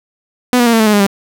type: tone with pitch steps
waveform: sawtooth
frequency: 248.5 / 240.6 / 232.9 / 225.5 / 218.3 / 211.4 / 204.7 / 198.15 Hz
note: B3 / B3 / A#3 / A3 / A3 / G#3 / G#3 / G3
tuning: +11 / -45 / -1 / +43 / -13 / +31 / -25 / +19 cents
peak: -4 dBFS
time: 0.53-1.066 s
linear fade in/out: 0 ms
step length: 67 ms
effects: none